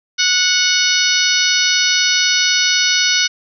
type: harmonic tone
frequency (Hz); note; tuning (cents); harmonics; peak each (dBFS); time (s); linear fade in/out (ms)
736; F#5; -9; 2 / 3 / 4 / 5 / 6 / 7 / 8; -20 / -20 / -20 / -20 / -20 / -20 / -20; 0.18-3.28; 20
effects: none